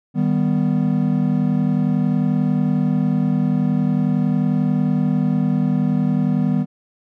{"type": "chord", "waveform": "triangle", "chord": "Eb augmented", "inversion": "none", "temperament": "equal", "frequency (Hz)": [155.56, 196, 246.9], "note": ["Eb3", "G3", "B3"], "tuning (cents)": [0, 0, 0], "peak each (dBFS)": -18, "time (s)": [0.14, 6.66], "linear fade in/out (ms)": 50, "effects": []}